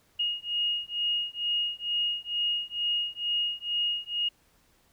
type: beating tone pair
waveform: sine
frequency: 2865 / 2867.2 Hz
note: F7 / F7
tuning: +44 / +45 cents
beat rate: 2.2 Hz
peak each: -30 dBFS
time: 0.19-4.29 s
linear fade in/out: 10 ms
effects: pink hiss -65 dBFS RMS until 4.92 s